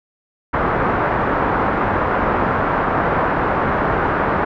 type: low-pass noise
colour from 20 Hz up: white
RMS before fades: -18 dBFS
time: 0.53-4.45 s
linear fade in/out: 10 ms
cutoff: 1400 Hz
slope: 24 dB/octave
effects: none